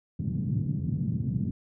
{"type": "band-pass noise", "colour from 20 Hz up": "pink", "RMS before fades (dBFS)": -29, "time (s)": [0.19, 1.51], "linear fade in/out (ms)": 5, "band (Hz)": [110, 200], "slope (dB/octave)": 24, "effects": []}